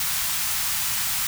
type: band-stop noise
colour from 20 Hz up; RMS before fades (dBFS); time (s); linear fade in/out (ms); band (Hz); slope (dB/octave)
white; -25; 0-1.27; 2; 180 to 830; 24
effects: none